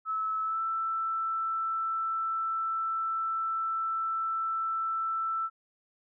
sine tone with pitch glide, 1301 to 1327.6 Hz, E6 to E6, -23 to +12 cents, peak -28 dBFS, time 0.05-5.5 s, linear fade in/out 50 ms, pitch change +35 cents, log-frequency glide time 0.43-0.61 s, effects none

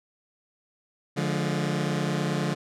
sawtooth chord, D diminished, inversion none, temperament just, 146.83 / 176.2 / 211.4 Hz, D3 / F3 / Ab3, 0 / +16 / +31 cents, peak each -24 / -25 / -28 dBFS, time 1.16-2.55 s, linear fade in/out 20 ms, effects low-pass 8000 Hz 12 dB/octave

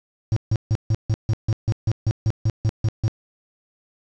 triangle tone bursts, 109.7 Hz, A2, 5 cents flat, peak -14 dBFS, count 15, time 0.32-3.08 s, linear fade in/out 0 ms, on 44 ms, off 150 ms, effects resampled to 16000 Hz + 7-bit

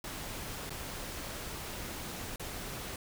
pink noise with dropouts, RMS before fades -41 dBFS, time 0.04-2.96 s, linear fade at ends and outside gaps 2 ms, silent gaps 0.695-0.704 / 2.36-2.396 s, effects none

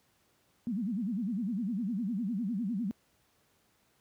sine tone with vibrato, 214 Hz, A3, 48 cents flat, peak -30 dBFS, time 0.67-2.91 s, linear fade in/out 0 ms, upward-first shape sine, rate 9.9 Hz, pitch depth 270 cents each way, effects pink hiss -70 dBFS RMS until 4 s + high-pass 80 Hz 12 dB/octave

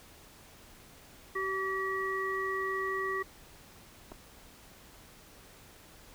harmonic tone, 383.6 Hz, G4, 37 cents flat, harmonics 1 / 3 / 5, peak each -35 / -35 / -35 dBFS, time 1.35-3.23 s, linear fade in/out 10 ms
clicks, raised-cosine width 1 ms, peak -32 dBFS, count 2, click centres 4.118 / 4.121 s
effects pink hiss -55 dBFS RMS until 6.14 s

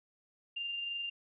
sine tone with amplitude modulation, 2794 Hz, F7, in tune, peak -34 dBFS, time 0.56-1.1 s, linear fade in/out 10 ms, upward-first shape sine, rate 23 Hz, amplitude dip 30%, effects none

